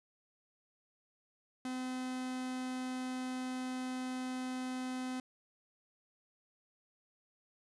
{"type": "tone", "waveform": "45% pulse", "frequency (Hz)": 255.6, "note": "C4", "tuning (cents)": -40, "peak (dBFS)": -37, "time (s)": [1.65, 5.2], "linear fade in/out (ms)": 2, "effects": ["resampled to 24000 Hz", "12-bit"]}